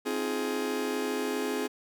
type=chord; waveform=40% pulse; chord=F minor seventh; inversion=second; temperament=just; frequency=261.9 / 314.3 / 349.2 / 419.1 Hz; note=C4 / Eb4 / F4 / Ab4; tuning=+2 / +18 / 0 / +16 cents; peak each=-33 / -37 / -37 / -31 dBFS; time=0.05-1.68 s; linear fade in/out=20 ms; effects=none